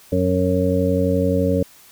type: harmonic tone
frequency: 91.7 Hz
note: F#2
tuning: 15 cents flat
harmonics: 1 / 2 / 3 / 5 / 6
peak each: -22 / -22 / -22 / -22 / -22 dBFS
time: 0.12-1.63 s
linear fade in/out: 5 ms
effects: white hiss -48 dBFS RMS until 1.91 s